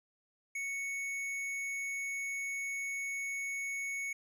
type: tone with hard clipping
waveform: sine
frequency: 2217 Hz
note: C#7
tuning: in tune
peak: -37 dBFS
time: 0.55-4.13 s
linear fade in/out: 5 ms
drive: 10 dB
effects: none